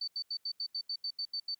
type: tone bursts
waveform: sine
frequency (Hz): 4547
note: C#8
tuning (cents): +43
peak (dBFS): -33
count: 11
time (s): 0.01-1.547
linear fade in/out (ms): 5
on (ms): 67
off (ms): 80
effects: white hiss -75 dBFS RMS until 1.59 s